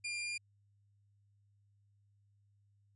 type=tone; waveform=sawtooth; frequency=2401 Hz; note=D7; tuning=38 cents sharp; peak=-34 dBFS; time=0.04-0.38 s; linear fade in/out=10 ms; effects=added 101 Hz sine -68 dBFS peak until 2.95 s + resampled to 24000 Hz